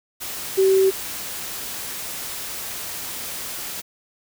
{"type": "tone in noise", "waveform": "sine", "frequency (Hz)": 383.3, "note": "G4", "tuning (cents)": -39, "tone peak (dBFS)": -13, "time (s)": [0.57, 0.91], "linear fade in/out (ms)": 20, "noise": "white", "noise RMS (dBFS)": -31, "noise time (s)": [0.2, 3.82], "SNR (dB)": 15, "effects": []}